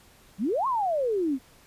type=exponential two-way sweep; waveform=sine; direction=up then down; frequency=174.61 to 1108.7 to 248.7 Hz; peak=-23 dBFS; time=0.38-1.39 s; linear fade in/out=50 ms; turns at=0.67 s; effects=pink hiss -56 dBFS RMS until 1.66 s + resampled to 32000 Hz